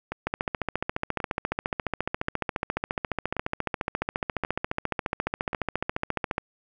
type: two click trains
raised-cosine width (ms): 0.5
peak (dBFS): -11 / -15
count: 89 / 6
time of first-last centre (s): 0.27-6.381 / 0.12-5.531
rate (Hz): 14.4 / 0.924
effects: none